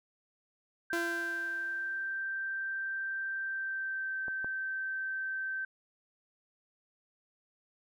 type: tone with pitch glide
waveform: sine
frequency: 1568 to 1551.8 Hz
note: G6 to G6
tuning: 0 to -18 cents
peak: -33 dBFS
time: 0.9-5.65 s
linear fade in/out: 5 ms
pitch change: -18 cents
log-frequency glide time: 3.42-4.21 s
type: tone with exponential decay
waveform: sawtooth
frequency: 339.9 Hz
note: F4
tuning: 47 cents flat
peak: -27 dBFS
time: 0.93-2.22 s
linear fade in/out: 0 ms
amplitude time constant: 280 ms
type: clicks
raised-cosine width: 1 ms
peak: -30 / -28 dBFS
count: 2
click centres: 4.282 / 4.445 s
effects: none